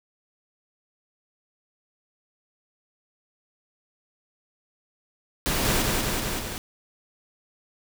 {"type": "noise with echo", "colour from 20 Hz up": "pink", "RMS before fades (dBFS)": -25, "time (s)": [5.46, 5.82], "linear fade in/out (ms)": 0, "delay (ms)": 190, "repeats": 4, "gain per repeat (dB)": -2, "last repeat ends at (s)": 6.58, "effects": []}